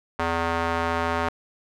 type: tone with band-pass filter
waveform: square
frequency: 83.6 Hz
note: E2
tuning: 25 cents sharp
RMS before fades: -25 dBFS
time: 0.19-1.29 s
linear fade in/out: 5 ms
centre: 1100 Hz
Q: 1.1
effects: none